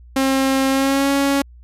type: tone with pitch glide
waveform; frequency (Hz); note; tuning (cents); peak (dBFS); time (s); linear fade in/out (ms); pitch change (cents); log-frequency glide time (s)
sawtooth; 267.8 to 278; C4 to C#4; +40 to +5; -11; 0.16-1.42; 5; +65; 0.69-1.11
effects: added 60 Hz sine -40 dBFS peak until 1.63 s + resampled to 32000 Hz